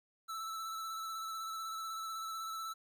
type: tone with vibrato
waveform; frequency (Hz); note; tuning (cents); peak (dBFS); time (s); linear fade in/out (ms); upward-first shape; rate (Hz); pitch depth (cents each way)
square; 1318.5; E6; 0; -40; 0.28-2.74; 20; square; 16; 18
effects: 13-bit